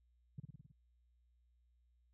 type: tone with echo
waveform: sine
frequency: 140 Hz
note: C#3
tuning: 18 cents sharp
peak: -40 dBFS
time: 0.38-0.4 s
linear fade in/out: 5 ms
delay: 53 ms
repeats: 6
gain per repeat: -3 dB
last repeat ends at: 0.718 s
effects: tanh soft clip ceiling -37 dBFS + added 60 Hz sine -70 dBFS peak until 2.13 s